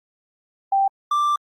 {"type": "tone pair in turn", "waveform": ["sine", "triangle"], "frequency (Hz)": [784, 1177.9], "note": ["G5", "D6"], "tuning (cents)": [0, 5], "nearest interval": "perfect fifth", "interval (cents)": 705, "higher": "second", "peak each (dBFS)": -15, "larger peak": "neither", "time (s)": [[0.72, 0.88], [1.11, 1.36]], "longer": "second", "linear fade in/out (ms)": 5, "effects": ["Opus 48 kbps"]}